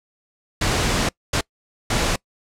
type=noise bursts at uneven times; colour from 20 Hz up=pink; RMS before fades=-20 dBFS; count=3; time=0.61-1.09 / 1.33-1.41 / 1.9-2.16 s; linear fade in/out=5 ms; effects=noise-tail reverb RT60 0.1 s tail -25 dB re dry + low-pass 8000 Hz 12 dB/octave